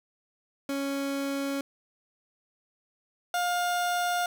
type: tone pair in turn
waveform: 30% pulse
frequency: 277.2 / 708.3 Hz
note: C#4 / F5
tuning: 0 / +24 cents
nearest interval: octave + major third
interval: 1624 cents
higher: second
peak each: -26 / -23 dBFS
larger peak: second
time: 0.69-1.61 / 3.34-4.26 s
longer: neither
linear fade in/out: 2 ms
effects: none